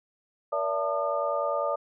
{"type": "tone cluster", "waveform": "sine", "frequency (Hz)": [469.5, 575, 665, 892, 1212], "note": ["A#4", "D5", "E5", "A5", "D#6"], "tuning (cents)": [12, -37, 15, 23, -46], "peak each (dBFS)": [-37, -28, -32, -35, -31], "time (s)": [0.52, 1.76], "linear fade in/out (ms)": 10, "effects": []}